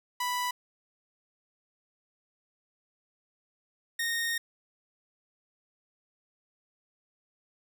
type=tone pair in turn; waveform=sawtooth; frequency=987.8 / 1851.8 Hz; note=B5 / A#6; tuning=0 / -12 cents; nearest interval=major seventh; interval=1088 cents; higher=second; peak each=-25 dBFS; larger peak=neither; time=0.2-0.51 / 3.99-4.38 s; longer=second; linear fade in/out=5 ms; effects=none